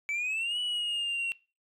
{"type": "exponential two-way sweep", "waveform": "sine", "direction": "up then down", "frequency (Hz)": [2289, 2959, 2728], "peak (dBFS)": -26, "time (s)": [0.09, 1.32], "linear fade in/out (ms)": 0, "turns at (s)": 0.59, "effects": ["noise-tail reverb RT60 0.3 s tail -22 dB re dry", "tanh soft clip ceiling -28 dBFS"]}